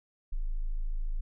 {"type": "tone", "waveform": "sine", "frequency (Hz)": 26.94, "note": "A0", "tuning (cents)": -36, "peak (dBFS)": -28, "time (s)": [0.32, 1.21], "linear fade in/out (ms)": 10, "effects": []}